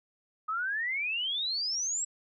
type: exponential sweep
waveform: sine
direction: up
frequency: 1244.5 to 7820 Hz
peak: -29 dBFS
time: 0.48-2.05 s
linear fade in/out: 10 ms
effects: none